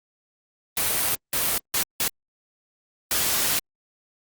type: noise bursts at uneven times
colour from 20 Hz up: white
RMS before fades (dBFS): -23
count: 5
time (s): 0.77-1.15 / 1.33-1.58 / 1.74-1.83 / 2-2.08 / 3.11-3.59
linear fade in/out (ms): 2
effects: Opus 32 kbps